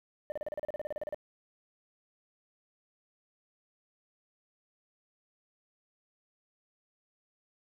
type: tone bursts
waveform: sine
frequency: 600 Hz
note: D5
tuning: 37 cents sharp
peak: -30 dBFS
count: 16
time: 0.3-1.145 s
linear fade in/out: 0 ms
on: 20 ms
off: 35 ms
effects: tanh soft clip ceiling -32 dBFS + 11-bit